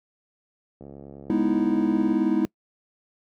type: click train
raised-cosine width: 2 ms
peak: -28 dBFS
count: 93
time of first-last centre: 0.81-2.128 s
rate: 69.8 Hz
type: chord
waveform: triangle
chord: E major seventh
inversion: first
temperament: equal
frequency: 207.7 / 246.9 / 311.1 / 329.6 Hz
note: G#3 / B3 / D#4 / E4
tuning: 0 / 0 / 0 / 0 cents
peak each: -24 / -24 / -22 / -23 dBFS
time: 1.3-2.45 s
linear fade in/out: 0 ms
effects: noise-tail reverb RT60 0.1 s tail -24 dB re dry + high-pass 100 Hz 12 dB/octave